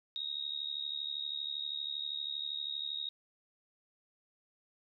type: tone with amplitude modulation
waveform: sine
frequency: 3755 Hz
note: A#7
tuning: 12 cents sharp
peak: -32 dBFS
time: 0.16-3.09 s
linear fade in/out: 0 ms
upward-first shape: sine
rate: 72.6 Hz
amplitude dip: 85%
effects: none